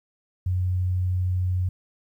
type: tone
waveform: sine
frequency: 91.3 Hz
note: F#2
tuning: 23 cents flat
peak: -21 dBFS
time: 0.46-1.69 s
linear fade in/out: 5 ms
effects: 10-bit